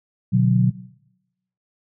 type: chord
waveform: sine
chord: B minor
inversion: none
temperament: just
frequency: 123.47 / 148.16 / 185.21 Hz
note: B2 / D3 / F#3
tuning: 0 / +16 / +2 cents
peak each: -17 / -23 / -17 dBFS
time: 0.32-0.71 s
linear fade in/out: 20 ms
effects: noise-tail reverb RT60 0.9 s tail -19 dB re dry